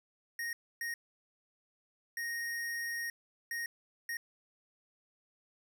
square tone bursts at uneven times, 1864.7 Hz, A#6, in tune, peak -36 dBFS, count 5, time 0.39-0.53 / 0.81-0.94 / 2.17-3.1 / 3.51-3.66 / 4.09-4.17 s, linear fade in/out 2 ms, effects none

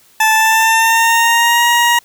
20% pulse tone with pitch glide, 875 to 948.7 Hz, A5 to A#5, -10 to +30 cents, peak -4 dBFS, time 0.2-1.99 s, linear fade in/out 5 ms, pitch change +140 cents, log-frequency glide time 0.31-1.64 s, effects white hiss -49 dBFS RMS until 2.04 s

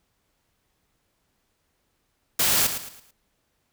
white noise with echo, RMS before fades -21 dBFS, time 2.39-2.67 s, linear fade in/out 5 ms, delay 110 ms, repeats 4, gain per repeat -9 dB, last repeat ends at 3.11 s, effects pink hiss -72 dBFS RMS until 3.72 s

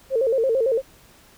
sine tone with vibrato, 491.3 Hz, B4, 9 cents flat, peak -17 dBFS, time 0.1-0.82 s, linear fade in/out 50 ms, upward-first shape square, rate 8.9 Hz, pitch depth 140 cents each way, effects pink hiss -52 dBFS RMS until 1.37 s

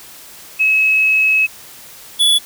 sine / square tone pair in turn, 2573 / 3426 Hz, E7 / A7, -43 / -47 cents, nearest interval perfect fourth, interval 496 cents, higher second, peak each -10 dBFS, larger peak neither, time 0.59-1.47 / 2.19-2.39 s, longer first, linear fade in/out 20 ms, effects white hiss -38 dBFS RMS until 2.45 s

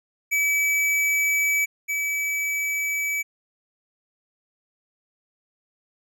square tone pair in turn, 2293 / 2293 Hz, D7 / D7, -42 / -42 cents, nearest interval unison, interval 0 cents, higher neither, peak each -20 / -24 dBFS, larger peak first, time 0.31-1.66 / 1.88-3.23 s, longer neither, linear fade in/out 20 ms, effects none

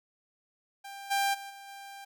sawtooth tone with level steps, 793 Hz, G5, 20 cents sharp, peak -38 / -22 / -37 / -42 / -40 dBFS, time 0.84-2.05 s, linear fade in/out 10 ms, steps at 1.1 / 1.33 / 1.49 / 1.67 s, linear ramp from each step 20 ms, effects none

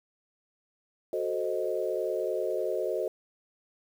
sine chord, F# diminished seventh, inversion none, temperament equal, 370 / 440 / 523.3 / 622.3 Hz, F#4 / A4 / C5 / Eb5, 0 / 0 / 0 / 0 cents, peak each -33 dBFS, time 1.13-3.08 s, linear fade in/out 2 ms, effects 9-bit

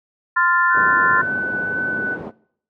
sine chord, F major, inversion second, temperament equal with one note detuned, 1038.1 / 1396.9 / 1760 Hz, C6 / F6 / A6, -14 / 0 / 0 cents, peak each -18 dBFS, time 0.36-1.22 s, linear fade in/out 10 ms
sine tone with vibrato, 1500 Hz, F#6, 23 cents sharp, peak -20 dBFS, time 0.69-2.18 s, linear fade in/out 50 ms, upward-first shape sine, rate 2 Hz, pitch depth 8 cents each way
pink band-pass noise, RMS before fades -31 dBFS, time 0.73-2.32 s, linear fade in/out 50 ms, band 210 to 590 Hz, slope 12 dB/octave
effects noise-tail reverb RT60 0.6 s tail -21 dB re dry

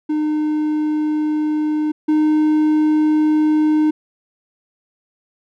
triangle tone pair in turn, 304.7 / 306.8 Hz, D#4 / D#4, -36 / -24 cents, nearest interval unison, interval 12 cents, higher second, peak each -14 / -10 dBFS, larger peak second, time 0.09-1.92 / 2.08-3.91 s, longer neither, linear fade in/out 10 ms, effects none

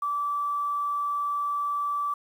sine tone, 1159 Hz, D6, 23 cents flat, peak -25 dBFS, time 0.02-2.14 s, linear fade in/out 5 ms, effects 9-bit

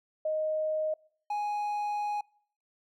sine / triangle tone pair in turn, 622.3 / 830.7 Hz, D#5 / G#5, 0 / 0 cents, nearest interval perfect fourth, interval 500 cents, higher second, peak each -27 dBFS, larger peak neither, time 0.25-0.94 / 1.3-2.21 s, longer second, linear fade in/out 5 ms, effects noise-tail reverb RT60 0.6 s tail -26 dB re dry

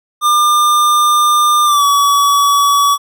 square tone with pitch glide, 1200 to 1137.2 Hz, D6 to C#6, +37 to +44 cents, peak -9 dBFS, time 0.21-2.98 s, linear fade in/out 50 ms, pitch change -93 cents, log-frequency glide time 1.65-1.84 s, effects none

